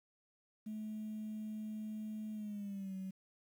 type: tone with pitch glide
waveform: sine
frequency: 215.5 to 189.78 Hz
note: A3 to F#3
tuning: -36 to +44 cents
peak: -39 dBFS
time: 0.66-3.11 s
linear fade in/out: 10 ms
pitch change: -220 cents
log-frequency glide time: 2.33-2.95 s
effects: tanh soft clip ceiling -37 dBFS + 11-bit